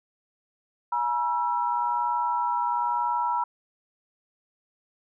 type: tone cluster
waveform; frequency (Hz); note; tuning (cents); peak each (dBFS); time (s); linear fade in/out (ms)
sine; 840 / 961 / 1334; G#5 / B5 / E6; +19 / -48 / +20; -32 / -24 / -32; 0.92-3.44; 5
effects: none